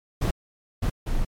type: noise bursts at uneven times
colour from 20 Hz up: brown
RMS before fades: -23 dBFS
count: 3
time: 0.21-0.31 / 0.82-0.9 / 1.06-1.25 s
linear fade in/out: 10 ms
effects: MP3 64 kbps